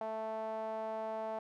sawtooth tone with band-pass filter, 220 Hz, A3, in tune, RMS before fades -39 dBFS, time 0.01-1.39 s, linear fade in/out 2 ms, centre 750 Hz, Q 7.9, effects none

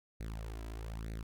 sawtooth tone with flanger, 55 Hz, A1, in tune, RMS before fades -42 dBFS, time 0.2-1.23 s, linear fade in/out 5 ms, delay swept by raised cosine 0.47 to 3.07 ms, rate 1.1 Hz, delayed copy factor +0.8, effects none

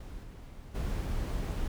brown noise with level steps, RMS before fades -43 / -46 / -33 dBFS, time 0-1.68 s, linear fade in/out 5 ms, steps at 0.22 / 0.74 s, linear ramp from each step 20 ms, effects none

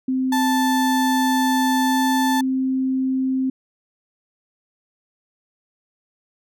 sine tone with pitch glide, 260 to 262 Hz, C4 to C4, -11 to +2 cents, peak -18 dBFS, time 0.08-3.5 s, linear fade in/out 5 ms, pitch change +13 cents, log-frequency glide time 1.84-1.98 s
35% pulse tone, 880 Hz, A5, in tune, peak -18 dBFS, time 0.32-2.41 s, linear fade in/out 5 ms
effects none

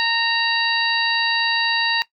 harmonic tone with a mistuned harmonic, 924 Hz, A#5, 16 cents flat, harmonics 1 / 2 / 3 / 4 / 5, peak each -25 / -22 / -23 / -24 / -25 dBFS, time 0-2.02 s, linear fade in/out 0 ms, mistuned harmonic 4, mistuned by +90 cents, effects noise-tail reverb RT60 0.1 s tail -17 dB re dry

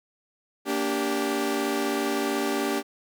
sawtooth chord, G minor, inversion first, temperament equal with one note detuned, 233.1 / 289 / 392 Hz, Bb3 / D4 / G4, 0 / -28 / 0 cents, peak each -28 / -24 / -24 dBFS, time 0.65-2.83 s, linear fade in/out 50 ms, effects none

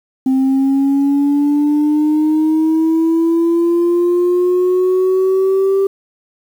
sine linear sweep, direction up, 261.6 to 392 Hz, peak -8 dBFS, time 0.26-5.87 s, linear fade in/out 5 ms, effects tanh soft clip ceiling -9 dBFS + 7-bit

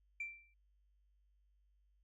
sine tone with exponential decay, 2349 Hz, D7, in tune, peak -36 dBFS, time 0.2-0.54 s, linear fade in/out 5 ms, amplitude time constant 72 ms, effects tanh soft clip ceiling -35 dBFS + added 50 Hz sine -70 dBFS peak until 2.03 s

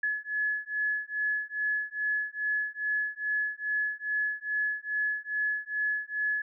sine beating tone pair, 1703 / 1705.4 Hz, G#6 / G#6, +43 / +45 cents, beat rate 2.4 Hz, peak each -31 dBFS, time 0.03-6.42 s, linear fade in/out 5 ms, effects none

